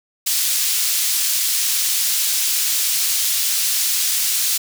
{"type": "high-pass noise", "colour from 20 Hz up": "pink", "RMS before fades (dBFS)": -19, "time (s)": [0.26, 4.58], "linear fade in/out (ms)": 10, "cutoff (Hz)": 4400, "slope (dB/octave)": 12, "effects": []}